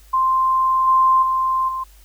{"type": "tone with level steps", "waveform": "sine", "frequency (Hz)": 1046.5, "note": "C6", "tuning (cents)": 0, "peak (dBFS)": [-14, -11, -16, -22], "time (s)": [0.13, 1.84], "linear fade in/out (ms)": 10, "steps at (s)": [0.87, 1.22, 1.68], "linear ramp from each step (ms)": 10, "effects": ["added 50 Hz sine -45 dBFS peak until 2.04 s", "white hiss -53 dBFS RMS until 2.04 s"]}